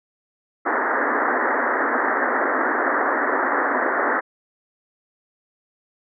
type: band-pass noise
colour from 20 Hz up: white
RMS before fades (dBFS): -21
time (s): 0.65-4.21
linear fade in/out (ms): 20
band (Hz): 240 to 1900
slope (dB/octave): 96
effects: none